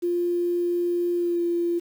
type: tone with pitch glide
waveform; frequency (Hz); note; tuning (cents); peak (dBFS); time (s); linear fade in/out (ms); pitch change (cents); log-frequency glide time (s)
sine; 349.2 to 343.8; F4 to F4; 0 to -27; -21; 0.02-1.8; 20; -27; 1.15-1.41
effects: 8-bit